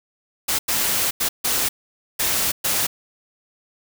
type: noise bursts at uneven times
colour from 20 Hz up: white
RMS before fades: -21 dBFS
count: 6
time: 0.48-0.59 / 0.68-1.11 / 1.2-1.29 / 1.44-1.69 / 2.19-2.52 / 2.64-2.87 s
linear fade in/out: 10 ms
effects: none